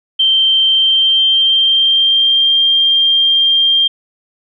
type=tone with pitch glide; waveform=sine; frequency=3133 to 3191 Hz; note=G7 to G7; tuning=-2 to +30 cents; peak=-8 dBFS; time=0.19-3.88 s; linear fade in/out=10 ms; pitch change=+32 cents; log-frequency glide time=0.69-2.62 s; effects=none